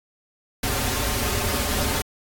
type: noise with comb filter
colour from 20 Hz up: pink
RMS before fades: -24 dBFS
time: 0.63-2.02 s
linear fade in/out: 5 ms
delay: 6.1 ms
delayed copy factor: -0.85
effects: AAC 64 kbps